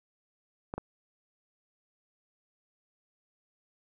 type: clicks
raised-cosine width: 1 ms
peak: -21 dBFS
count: 2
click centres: 0.739 / 0.78 s
effects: none